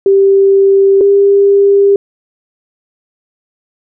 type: tone pair in turn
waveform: sine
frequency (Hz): 392 / 399.1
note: G4 / G4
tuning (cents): 0 / +31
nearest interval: unison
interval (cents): 31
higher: second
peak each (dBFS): -4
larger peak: neither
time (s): 0.06-1.01 / 1.01-1.96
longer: neither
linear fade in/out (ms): 2
effects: none